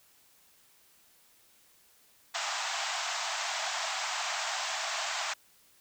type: band-pass noise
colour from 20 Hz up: pink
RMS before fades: -34 dBFS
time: 2.34-5.34 s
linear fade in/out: 10 ms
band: 640 to 7800 Hz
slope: 96 dB/octave
effects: white hiss -63 dBFS RMS until 5.8 s